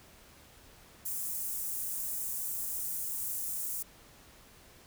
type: high-pass noise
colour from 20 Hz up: white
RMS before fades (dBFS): -36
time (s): 1.05-3.83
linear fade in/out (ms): 10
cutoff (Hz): 7600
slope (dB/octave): 24
effects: pink hiss -57 dBFS RMS until 4.86 s